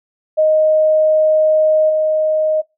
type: tone with level steps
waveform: sine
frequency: 622.3 Hz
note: D#5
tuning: in tune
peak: -9 / -12 dBFS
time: 0.37-2.62 s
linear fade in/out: 20 ms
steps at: 1.89 s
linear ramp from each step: 10 ms
effects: noise-tail reverb RT60 0.2 s tail -21 dB re dry